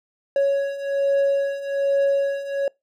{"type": "beating tone pair", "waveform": "triangle", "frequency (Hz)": [555, 556.2], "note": ["C#5", "C#5"], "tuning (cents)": [2, 6], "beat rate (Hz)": 1.2, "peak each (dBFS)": [-22, -18], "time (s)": [0.36, 2.68], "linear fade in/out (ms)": 2, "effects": ["noise-tail reverb RT60 0.2 s tail -25 dB re dry"]}